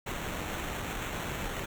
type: noise with sample-and-hold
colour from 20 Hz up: pink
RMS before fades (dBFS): -36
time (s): 0.06-1.66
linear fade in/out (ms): 10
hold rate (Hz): 4900
effects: none